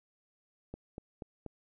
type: click train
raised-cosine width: 2 ms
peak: -28 dBFS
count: 4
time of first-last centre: 0.74-1.463 s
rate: 4.15 Hz
effects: none